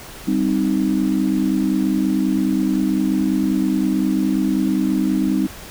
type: chord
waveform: sine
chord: C minor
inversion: second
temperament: equal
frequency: 196 / 261.6 / 311.1 Hz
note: G3 / C4 / Eb4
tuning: 0 / 0 / 0 cents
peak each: -20 dBFS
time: 0.27-5.47 s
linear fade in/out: 10 ms
effects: pink hiss -37 dBFS RMS until 5.7 s